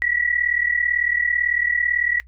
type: tone pair together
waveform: sine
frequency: 1918 / 1956 Hz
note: A#6 / B6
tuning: +49 / -17 cents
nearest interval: unison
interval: 34 cents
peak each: -21 dBFS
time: 0.02-2.2 s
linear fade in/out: 0 ms
effects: noise-tail reverb RT60 0.1 s tail -21 dB re dry + added 60 Hz sine -44 dBFS peak until 2.27 s